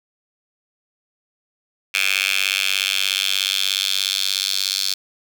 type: tone with high-pass filter sweep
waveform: 10% pulse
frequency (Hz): 96.8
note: G2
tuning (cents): -21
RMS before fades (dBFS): -21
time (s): 1.94-4.94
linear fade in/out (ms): 5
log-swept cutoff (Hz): 2500 to 4200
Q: 3.4
effects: none